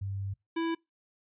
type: tone pair in turn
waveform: sine / square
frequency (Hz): 98.2 / 330.3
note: G2 / E4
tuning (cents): +4 / +4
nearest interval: octave + major sixth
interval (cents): 2100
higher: second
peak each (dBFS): -32 / -29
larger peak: second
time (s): 0.01-0.34 / 0.56-0.75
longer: first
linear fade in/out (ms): 10
effects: noise-tail reverb RT60 0.2 s tail -25 dB re dry + resampled to 8000 Hz